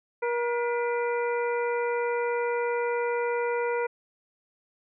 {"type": "harmonic tone with a mistuned harmonic", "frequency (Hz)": 476.9, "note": "A#4", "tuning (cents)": 39, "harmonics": [1, 2, 3, 4, 5], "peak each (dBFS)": [-26, -32, -36, -38, -40], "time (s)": [0.22, 3.87], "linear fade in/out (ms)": 10, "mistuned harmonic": 4, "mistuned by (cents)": 86, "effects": []}